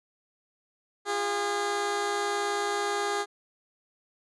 15% pulse tone pair together, 349.2 / 407.7 Hz, F4 / G#4, 0 / -32 cents, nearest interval minor third, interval 268 cents, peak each -30 / -21 dBFS, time 1.05-3.26 s, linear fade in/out 50 ms, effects resampled to 22050 Hz

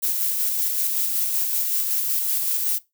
violet noise with tremolo, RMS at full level -22 dBFS, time 0.02-2.79 s, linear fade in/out 20 ms, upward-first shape square, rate 5.3 Hz, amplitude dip 25%, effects noise-tail reverb RT60 0.2 s tail -19 dB re dry

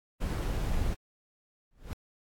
brown noise, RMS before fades -30 dBFS, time 0.2-0.95 s, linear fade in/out 20 ms
brown noise with exponential growth, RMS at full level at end -31 dBFS, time 1.71-1.93 s, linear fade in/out 0 ms, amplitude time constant 46 ms
effects AAC 64 kbps

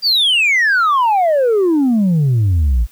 sine exponential sweep, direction down, 4846 to 52.6 Hz, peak -8 dBFS, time 0.02-2.87 s, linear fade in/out 50 ms, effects tanh soft clip ceiling -9 dBFS + white hiss -49 dBFS RMS until 2.91 s

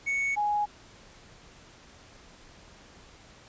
triangle / sine tone pair in turn, 2219 / 831.2 Hz, C#7 / G#5, +1 / +1 cents, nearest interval octave + perfect fourth, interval 1700 cents, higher first, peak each -24 dBFS, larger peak neither, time 0.06-0.36 / 0.36-0.66 s, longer neither, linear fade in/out 20 ms, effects pink hiss -53 dBFS RMS until 3.48 s + resampled to 16000 Hz

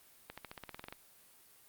accelerating click train, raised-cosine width 0.3 ms, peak -28 dBFS, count 12, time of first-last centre 0.3-0.925 s, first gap 76 ms, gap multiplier 0.94, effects white hiss -62 dBFS RMS until 1.68 s + Opus 32 kbps

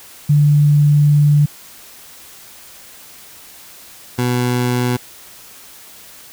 sine / 20% pulse tone pair in turn, 146.83 / 123.47 Hz, D3 / B2, 0 / 0 cents, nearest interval minor third, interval 300 cents, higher first, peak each -8 / -10 dBFS, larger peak first, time 0.29-1.46 / 4.18-4.97 s, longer first, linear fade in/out 10 ms, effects white hiss -40 dBFS RMS until 6.32 s

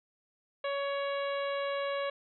harmonic tone with a mistuned harmonic, 560 Hz, C#5, 18 cents sharp, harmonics 1 / 2 / 3 / 4 / 5 / 6 / 7, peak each -32 / -38 / -42 / -44 / -46 / -48 / -49 dBFS, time 0.64-2.1 s, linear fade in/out 5 ms, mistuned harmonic 6, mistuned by -20 cents, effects none

